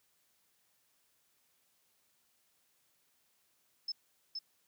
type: tone with echo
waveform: sine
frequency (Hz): 5240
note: E8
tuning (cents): -11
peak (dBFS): -34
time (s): 3.88-3.92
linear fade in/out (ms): 5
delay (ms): 470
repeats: 1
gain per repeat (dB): -3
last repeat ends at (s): 4.39
effects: white hiss -74 dBFS RMS until 4.67 s + high-pass 60 Hz 12 dB/octave